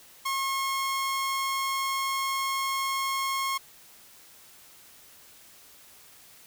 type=tone; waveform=sawtooth; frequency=1082 Hz; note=C#6; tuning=42 cents flat; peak=-23 dBFS; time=0.25-3.58 s; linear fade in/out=10 ms; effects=white hiss -53 dBFS RMS until 6.46 s